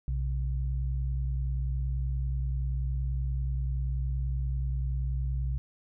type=tone pair together; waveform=sine; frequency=61.74 / 132.19 Hz; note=B1 / C3; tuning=0 / +18 cents; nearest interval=octave + minor second; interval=1318 cents; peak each=-28 / -34 dBFS; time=0.08-5.58 s; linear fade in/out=0 ms; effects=none